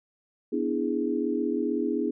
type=chord; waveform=sine; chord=E dominant seventh; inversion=second; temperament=equal; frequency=246.9 / 293.7 / 329.6 / 415.3 Hz; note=B3 / D4 / E4 / G#4; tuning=0 / 0 / 0 / 0 cents; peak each=-30 dBFS; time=0.52-2.11 s; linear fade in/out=10 ms; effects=none